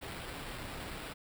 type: noise with sample-and-hold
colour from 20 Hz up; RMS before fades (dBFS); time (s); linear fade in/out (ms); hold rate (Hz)
pink; -43; 0.01-1.14; 20; 6300
effects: none